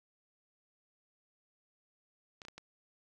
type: clicks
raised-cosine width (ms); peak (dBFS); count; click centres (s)
0.2; -30; 4; 2.418 / 2.451 / 2.484 / 2.58
effects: none